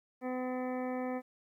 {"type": "harmonic tone", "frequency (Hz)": 253.7, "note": "B3", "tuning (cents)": 47, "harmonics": [1, 2, 3, 4, 5, 7, 8, 9], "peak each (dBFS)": [-36, -38, -42, -49, -50, -51, -54, -54], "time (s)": [0.21, 1.22], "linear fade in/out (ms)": 50, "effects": ["12-bit"]}